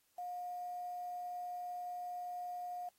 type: tone with quantisation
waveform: sine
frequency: 715 Hz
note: F5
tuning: 41 cents sharp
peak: -40 dBFS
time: 0.18-2.89 s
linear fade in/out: 5 ms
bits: 10
effects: white hiss -75 dBFS RMS until 2.98 s + AAC 48 kbps